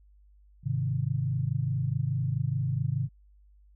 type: chord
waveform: sine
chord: Ab major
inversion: none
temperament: equal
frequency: 103.83 / 130.81 / 155.56 Hz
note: Ab2 / C3 / Eb3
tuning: 0 / 0 / 0 cents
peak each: -32 / -28 / -32 dBFS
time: 0.63-3.09 s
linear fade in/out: 50 ms
effects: added 50 Hz sine -55 dBFS peak until 3.75 s